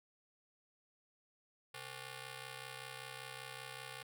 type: ring-modulated tone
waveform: 5% pulse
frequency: 324.8 Hz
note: E4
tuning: 26 cents flat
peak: -32 dBFS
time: 1.74-4.03 s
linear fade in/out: 5 ms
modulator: 195 Hz
effects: none